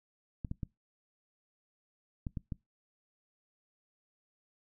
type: clicks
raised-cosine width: 5 ms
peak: -24 dBFS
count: 6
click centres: 0.448 / 0.514 / 0.632 / 2.268 / 2.372 / 2.522 s
effects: noise-tail reverb RT60 0.2 s tail -23 dB re dry